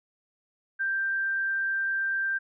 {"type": "tone with frequency modulation", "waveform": "sine", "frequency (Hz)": 1576, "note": "G6", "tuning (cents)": 9, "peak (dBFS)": -25, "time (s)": [0.79, 2.39], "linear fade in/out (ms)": 20, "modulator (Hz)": 29.3, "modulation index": 0.22, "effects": []}